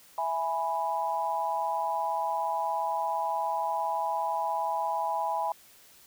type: chord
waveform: sine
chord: E major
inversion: none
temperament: equal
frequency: 659.3 / 830.6 / 987.8 Hz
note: E5 / G#5 / B5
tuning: 0 / 0 / 0 cents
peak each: -34 / -30 / -31 dBFS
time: 0.18-5.52 s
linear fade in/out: 2 ms
effects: white hiss -56 dBFS RMS until 6.06 s